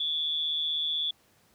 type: tone with amplitude modulation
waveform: sine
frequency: 3444 Hz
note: A7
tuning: 38 cents flat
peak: -24 dBFS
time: 0-1.11 s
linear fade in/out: 5 ms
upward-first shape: sine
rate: 156 Hz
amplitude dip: 60%
effects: pink hiss -64 dBFS RMS until 1.54 s + high-pass 80 Hz 12 dB/octave